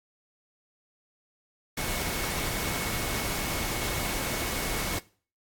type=tone in noise; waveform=sine; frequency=2200 Hz; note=C#7; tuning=14 cents flat; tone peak=-39 dBFS; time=1.77-4.99 s; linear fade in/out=5 ms; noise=pink; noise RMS=-31 dBFS; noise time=1.77-4.99 s; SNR=-11 dB; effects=noise-tail reverb RT60 0.4 s tail -19 dB re dry + AAC 64 kbps